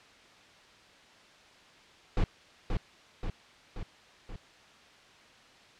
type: noise with echo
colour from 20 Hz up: brown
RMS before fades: -25 dBFS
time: 2.17-2.24 s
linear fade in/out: 2 ms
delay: 530 ms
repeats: 4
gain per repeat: -4 dB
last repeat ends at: 4.36 s
effects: white hiss -56 dBFS RMS until 5.79 s + low-pass 4000 Hz 12 dB/octave